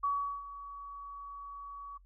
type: tone with ADSR envelope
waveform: sine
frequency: 1132 Hz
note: C#6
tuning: 36 cents sharp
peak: -27 dBFS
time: 0.03-1.98 s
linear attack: 13 ms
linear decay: 380 ms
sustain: -15 dB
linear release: 12 ms
effects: noise-tail reverb RT60 0.1 s tail -20 dB re dry + added 45 Hz sine -57 dBFS peak until 2.05 s